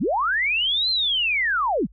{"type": "linear two-way sweep", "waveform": "sine", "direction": "up then down", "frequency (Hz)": [127, 4186, 127], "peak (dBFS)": -19, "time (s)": [0, 1.87], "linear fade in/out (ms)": 20, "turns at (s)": 0.9, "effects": ["added 50 Hz sine -47 dBFS peak until 1.92 s", "AAC 64 kbps"]}